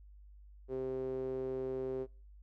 sawtooth tone with band-pass filter, 130.81 Hz, C3, in tune, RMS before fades -38 dBFS, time 0.68-2.07 s, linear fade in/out 50 ms, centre 410 Hz, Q 5.4, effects noise-tail reverb RT60 0.4 s tail -24 dB re dry + added 50 Hz sine -53 dBFS peak until 2.42 s

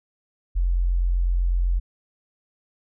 sine tone, 44 Hz, F1, 14 cents sharp, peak -18 dBFS, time 0.55-1.8 s, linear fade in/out 20 ms, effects none

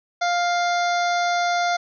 harmonic tone with a mistuned harmonic, 701 Hz, F5, 6 cents sharp, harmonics 1 / 2 / 3 / 5 / 6 / 7 / 8 / 9, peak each -20 / -26 / -30 / -34 / -36 / -37 / -38 / -39 dBFS, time 0.21-1.77 s, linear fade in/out 10 ms, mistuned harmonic 7, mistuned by -29 cents, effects none

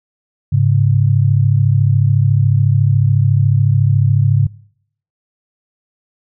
sine tone pair together, 103.83 / 137.8 Hz, G#2 / C#3, 0 / -10 cents, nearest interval perfect fourth, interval 490 cents, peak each -12 dBFS, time 0.52-4.47 s, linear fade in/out 10 ms, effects noise-tail reverb RT60 0.7 s tail -24 dB re dry

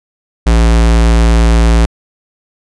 square tone, 56.8 Hz, A#1, 44 cents flat, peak -6 dBFS, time 0.46-1.86 s, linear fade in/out 10 ms, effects resampled to 22050 Hz

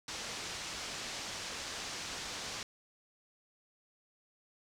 white low-pass noise, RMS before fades -42 dBFS, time 0.08-2.63 s, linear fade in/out 2 ms, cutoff 6600 Hz, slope 24 dB/octave, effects none

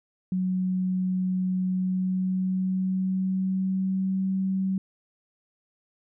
sine tone with pitch glide, 185 to 190.53 Hz, F#3 to G3, 0 to -49 cents, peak -23 dBFS, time 0.32-4.78 s, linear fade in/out 2 ms, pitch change +51 cents, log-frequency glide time 1.7-4.29 s, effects none

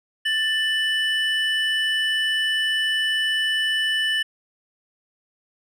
triangle tone pair together, 1769 / 2975 Hz, A6 / F#7, +9 / +9 cents, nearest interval major sixth, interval 900 cents, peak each -21 dBFS, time 0.25-4.23 s, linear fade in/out 10 ms, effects none

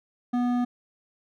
triangle tone with hard clipping, 244.8 Hz, B3, 15 cents flat, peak -24 dBFS, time 0.33-0.65 s, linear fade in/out 10 ms, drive 14 dB, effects none

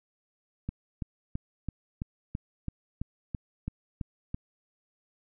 click train, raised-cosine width 5 ms, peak -20 dBFS, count 12, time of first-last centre 0.69-4.344 s, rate 3.01 Hz, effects none

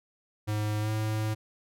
square tone with pitch glide, 106 to 108.48 Hz, G#2 to A2, +36 to -24 cents, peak -28 dBFS, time 0.47-1.35 s, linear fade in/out 20 ms, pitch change +40 cents, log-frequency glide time 0.8-0.9 s, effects none

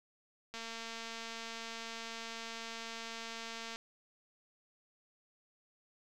click train, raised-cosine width 0.2 ms, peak -27 dBFS, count 735, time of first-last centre 0.54-3.759 s, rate 228 Hz, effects none

